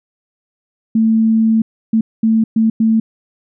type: tone bursts at uneven times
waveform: sine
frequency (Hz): 222.7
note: A3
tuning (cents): +21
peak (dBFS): -9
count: 5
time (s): 0.95-1.62 / 1.93-2.01 / 2.23-2.44 / 2.56-2.7 / 2.8-3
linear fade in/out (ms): 5
effects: none